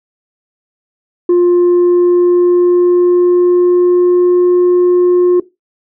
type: tone with pitch glide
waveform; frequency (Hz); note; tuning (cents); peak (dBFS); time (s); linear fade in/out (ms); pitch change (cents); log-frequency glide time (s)
sine; 352.3 to 357; F4 to F4; +15 to +38; -3; 1.29-5.4; 5; +23; 1.48-4.49
effects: noise-tail reverb RT60 0.2 s tail -18 dB re dry + tanh soft clip ceiling -5 dBFS